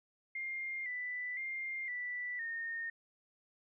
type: tone with pitch steps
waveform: sine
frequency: 2115 / 1985 / 2110 / 1970 / 1837 Hz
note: C7 / B6 / C7 / B6 / A#6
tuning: +18 / +8 / +14 / -5 / -26 cents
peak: -37 dBFS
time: 0.35-2.9 s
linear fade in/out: 5 ms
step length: 510 ms
effects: none